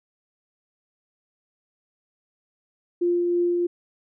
sine tone with tremolo, 349.2 Hz, F4, in tune, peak -18 dBFS, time 3.01-3.67 s, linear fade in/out 10 ms, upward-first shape triangle, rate 3.1 Hz, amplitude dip 25%, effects none

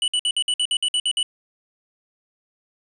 square tone bursts, 2960 Hz, F#7, in tune, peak -19 dBFS, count 11, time 0.02-1.229 s, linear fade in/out 2 ms, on 59 ms, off 56 ms, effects resampled to 24000 Hz

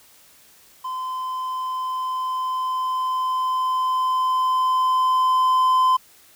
triangle tone with level ramp, 1027 Hz, C6, 33 cents flat, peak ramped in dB -24 to -12 dBFS, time 0.84-5.97 s, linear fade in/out 10 ms, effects white hiss -52 dBFS RMS until 6.35 s

